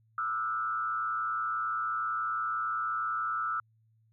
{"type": "tone with frequency modulation", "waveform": "sine", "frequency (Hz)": 1318.5, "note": "E6", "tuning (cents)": 0, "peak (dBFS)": -29, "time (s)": [0.18, 3.6], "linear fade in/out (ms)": 2, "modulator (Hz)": 111, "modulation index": 0.87, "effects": ["added 111 Hz sine -64 dBFS peak until 4.12 s"]}